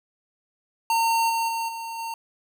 square tone with level steps, 913 Hz, A#5, 36 cents flat, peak -20 / -23 / -26 / -32 / -30 dBFS, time 0.9-2.14 s, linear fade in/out 2 ms, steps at 1.29 / 1.48 / 1.68 / 1.98 s, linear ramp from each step 10 ms, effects none

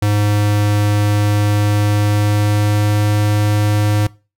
square tone with pitch glide, 103.83 to 104.55 Hz, G#2 to G#2, 0 to +12 cents, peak -13 dBFS, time 0.02-4.07 s, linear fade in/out 5 ms, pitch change +12 cents, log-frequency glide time 1.83-3.15 s, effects noise-tail reverb RT60 0.3 s tail -21 dB re dry

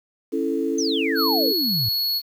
sine chord, A major, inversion first, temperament just, 275 / 330 / 440 Hz, C#4 / E4 / A4, -14 / +2 / 0 cents, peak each -25 dBFS, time 0.32-1.53 s, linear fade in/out 20 ms
sine exponential sweep, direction down, 6410 to 104.1 Hz, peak -24 dBFS, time 0.78-1.89 s, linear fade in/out 5 ms
square tone, 4363 Hz, C#8, 28 cents flat, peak -21 dBFS, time 1.15-2.22 s, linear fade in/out 50 ms
effects 8-bit

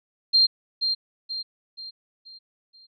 sine tone with echo, 4186 Hz, C8, in tune, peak -14 dBFS, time 0.33-0.47 s, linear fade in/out 20 ms, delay 480 ms, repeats 5, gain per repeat -7 dB, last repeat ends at 2.87 s, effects none

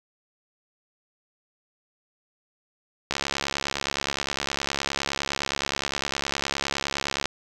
click train, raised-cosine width 0.2 ms, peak -8 dBFS, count 290, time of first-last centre 3.11-7.256 s, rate 69.7 Hz, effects none

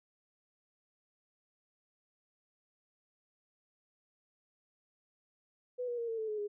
sine tone with pitch steps, 496.3 / 481.3 / 466.8 / 452.7 / 439.1 / 425.9 / 413 Hz, B4 / B4 / A#4 / A4 / A4 / G#4 / G#4, +8 / -45 / +2 / +49 / -4 / +44 / -10 cents, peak -34 dBFS, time 5.78-6.48 s, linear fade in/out 20 ms, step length 100 ms, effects none

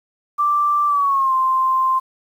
sine tone with pitch glide, 1174.7 to 1046.5 Hz, D6 to C6, 0 to 0 cents, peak -14 dBFS, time 0.38-2 s, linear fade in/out 20 ms, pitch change -200 cents, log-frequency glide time 0.87-1.34 s, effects 8-bit

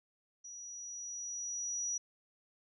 sine tone with level ramp, 5830 Hz, F#8, 26 cents flat, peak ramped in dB -46 to -33 dBFS, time 0.44-1.98 s, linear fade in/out 10 ms, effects none

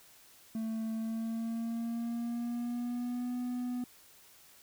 triangle tone with pitch glide, 222.5 to 246.9 Hz, A3 to B3, +20 to 0 cents, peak -31 dBFS, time 0.55-3.84 s, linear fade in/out 2 ms, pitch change +180 cents, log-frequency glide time 0.93-3.35 s, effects white hiss -59 dBFS RMS until 4.62 s

